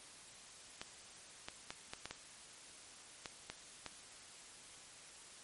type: clicks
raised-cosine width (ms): 0.2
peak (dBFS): -25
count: 9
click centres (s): 0.815 / 1.485 / 1.705 / 1.935 / 2.056 / 2.11 / 3.258 / 3.5 / 3.863
effects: white hiss -56 dBFS RMS until 5.43 s + MP3 48 kbps